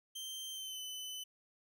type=tone with pitch glide; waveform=sawtooth; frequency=3136 to 3020 Hz; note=G7 to F#7; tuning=0 to +35 cents; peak=-39 dBFS; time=0.15-1.24 s; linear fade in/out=10 ms; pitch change=-65 cents; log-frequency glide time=0.51-0.81 s; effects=none